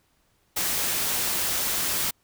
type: noise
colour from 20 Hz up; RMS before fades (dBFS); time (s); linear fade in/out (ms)
white; -26; 0.56-2.11; 10
effects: pink hiss -67 dBFS RMS until 2.23 s